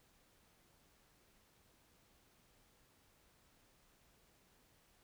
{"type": "silence", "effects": ["pink hiss -71 dBFS RMS until 5.03 s"]}